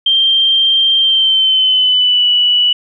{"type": "tone with pitch glide", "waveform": "sine", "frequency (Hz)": [3164, 2952], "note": ["G7", "F#7"], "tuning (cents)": [15, -5], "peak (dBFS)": -8, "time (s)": [0.06, 2.73], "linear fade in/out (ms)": 5, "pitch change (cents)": -120, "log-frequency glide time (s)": [0.99, 2.27], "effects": []}